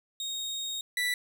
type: tone pair in turn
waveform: 30% pulse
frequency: 3729 / 1969.7 Hz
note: A#7 / B6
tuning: 0 / -5 cents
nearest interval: major seventh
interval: 1105 cents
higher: first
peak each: -30 / -24 dBFS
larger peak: second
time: 0.2-0.81 / 0.97-1.14 s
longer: first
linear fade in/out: 2 ms
effects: none